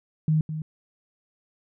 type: tone with echo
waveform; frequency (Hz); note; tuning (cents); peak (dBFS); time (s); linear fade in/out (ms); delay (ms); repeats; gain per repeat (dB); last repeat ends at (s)
sine; 155.9; D#3; +4; -18; 0.28-0.41; 2; 210; 1; -10; 0.62
effects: none